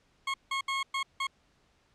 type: tone bursts at uneven times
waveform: 20% pulse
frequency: 1087 Hz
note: C#6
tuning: 34 cents flat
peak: -24 dBFS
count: 5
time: 0.27-0.34 / 0.51-0.61 / 0.68-0.83 / 0.94-1.03 / 1.2-1.27 s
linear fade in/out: 5 ms
effects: pink hiss -68 dBFS RMS until 1.94 s + low-pass 6000 Hz 12 dB/octave